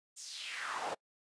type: noise with high-pass filter sweep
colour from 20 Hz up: brown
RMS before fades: -41 dBFS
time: 0.16-0.95 s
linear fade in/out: 20 ms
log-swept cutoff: 7500 to 560 Hz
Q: 2.9
effects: noise-tail reverb RT60 0.1 s tail -26 dB re dry + resampled to 22050 Hz